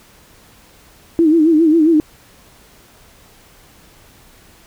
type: tone with vibrato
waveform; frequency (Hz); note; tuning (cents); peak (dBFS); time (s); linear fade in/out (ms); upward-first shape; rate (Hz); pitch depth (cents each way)
sine; 319.5; D#4; +46; -8; 1.19-2; 0; sine; 7.4; 100
effects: pink hiss -47 dBFS RMS until 4.66 s